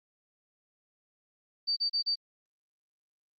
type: tone bursts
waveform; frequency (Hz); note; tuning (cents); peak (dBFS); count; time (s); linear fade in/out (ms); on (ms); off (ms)
sine; 4616; D8; -31; -26; 4; 1.67-2.157; 20; 97; 33
effects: Opus 48 kbps